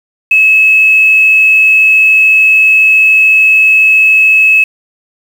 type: tone with quantisation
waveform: sine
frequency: 2587 Hz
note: E7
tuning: 33 cents flat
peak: -3 dBFS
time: 0.31-4.64 s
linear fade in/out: 5 ms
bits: 5
effects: none